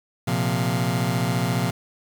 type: chord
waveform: sawtooth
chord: Bb suspended second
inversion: none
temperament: just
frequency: 116.54 / 131.11 / 174.81 Hz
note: Bb2 / C3 / F3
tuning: 0 / +4 / +2 cents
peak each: -21 dBFS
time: 0.27-1.71 s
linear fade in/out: 10 ms
effects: 7-bit